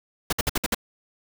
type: noise bursts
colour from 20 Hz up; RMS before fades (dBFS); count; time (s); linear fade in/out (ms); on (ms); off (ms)
pink; -23; 6; 0.3-0.747; 5; 27; 57
effects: none